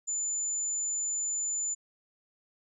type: tone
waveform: sine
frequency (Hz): 7040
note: A8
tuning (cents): 0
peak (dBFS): -29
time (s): 0.07-1.75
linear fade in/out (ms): 20
effects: none